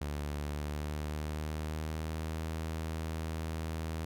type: tone with pitch glide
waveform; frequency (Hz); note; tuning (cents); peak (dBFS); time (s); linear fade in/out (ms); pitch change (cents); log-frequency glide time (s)
sawtooth; 73.42 to 80.07; D2 to E2; 0 to -50; -31; 0.01-4.05; 5; +150; 0.42-2.44
effects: none